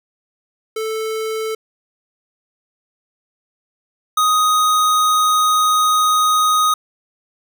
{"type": "tone pair in turn", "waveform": "square", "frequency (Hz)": [440, 1248.8], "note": ["A4", "D#6"], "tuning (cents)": [0, 6], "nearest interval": "octave + tritone", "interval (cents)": 1806, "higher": "second", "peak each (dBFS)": [-21, -13], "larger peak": "second", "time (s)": [[0.76, 1.55], [4.17, 6.74]], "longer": "second", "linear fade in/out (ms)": 5, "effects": []}